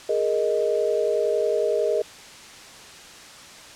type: chord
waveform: sine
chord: Ab suspended second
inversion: none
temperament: equal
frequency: 415.3 / 466.2 / 622.3 Hz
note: Ab4 / Bb4 / Eb5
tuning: 0 / 0 / 0 cents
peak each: -24 dBFS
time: 0.09-2.02 s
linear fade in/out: 5 ms
effects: white hiss -43 dBFS RMS until 3.75 s + low-pass 7000 Hz 12 dB/octave